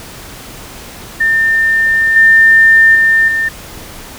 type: tone with level steps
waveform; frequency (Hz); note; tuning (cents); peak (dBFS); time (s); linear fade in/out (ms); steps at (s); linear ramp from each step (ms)
sine; 1800; A6; +39; -8 / -3 / -6 / -11; 1.2-3.49; 10; 2.16 / 2.95 / 3.28; 2
effects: pink hiss -31 dBFS RMS until 4.18 s

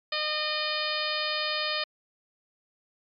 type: harmonic tone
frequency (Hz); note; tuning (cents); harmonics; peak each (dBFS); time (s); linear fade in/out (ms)
610; D#5; -34; 1 / 2 / 3 / 4 / 5 / 6 / 7 / 8; -35 / -35 / -35 / -35 / -35 / -35 / -35 / -35; 0.12-1.84; 5
effects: MP3 64 kbps

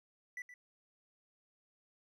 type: tone with echo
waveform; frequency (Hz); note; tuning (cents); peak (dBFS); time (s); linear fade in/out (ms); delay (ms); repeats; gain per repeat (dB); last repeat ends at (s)
triangle; 1975.5; B6; 0; -39; 0.37-0.42; 2; 120; 1; -11; 0.54
effects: none

